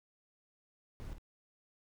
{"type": "noise with echo", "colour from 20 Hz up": "brown", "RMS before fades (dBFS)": -44, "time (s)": [1, 1.13], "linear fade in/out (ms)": 0, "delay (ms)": 52, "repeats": 1, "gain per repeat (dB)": -7, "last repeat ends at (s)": 1.182, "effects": []}